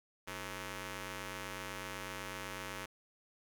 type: ring-modulated tone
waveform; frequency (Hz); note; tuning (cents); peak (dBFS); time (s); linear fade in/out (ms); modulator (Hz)
5% pulse; 196; G3; 0; -27; 0.27-2.86; 10; 730
effects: none